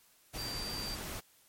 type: tone in noise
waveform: sine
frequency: 4699 Hz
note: D8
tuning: in tune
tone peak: -39 dBFS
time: 0.37-0.96 s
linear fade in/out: 20 ms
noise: pink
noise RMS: -41 dBFS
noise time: 0.33-1.21 s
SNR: -1 dB
effects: white hiss -65 dBFS RMS until 1.48 s + MP3 64 kbps